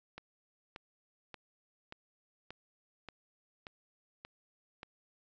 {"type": "click train", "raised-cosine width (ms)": 0.3, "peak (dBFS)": -29, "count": 9, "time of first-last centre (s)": [0.18, 4.831], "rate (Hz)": 1.72, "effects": ["resampled to 16000 Hz"]}